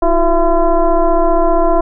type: tone with frequency modulation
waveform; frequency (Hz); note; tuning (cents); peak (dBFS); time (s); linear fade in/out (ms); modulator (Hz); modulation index
sine; 327.4; E4; -12; -8; 0.02-1.81; 5; 345; 1.8
effects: none